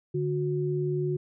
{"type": "tone pair together", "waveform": "sine", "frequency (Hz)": [146.83, 364.4], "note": ["D3", "F#4"], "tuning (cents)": [0, -26], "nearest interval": "octave + major third", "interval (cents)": 1574, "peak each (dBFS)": -28, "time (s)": [0.14, 1.17], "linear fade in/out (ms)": 10, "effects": []}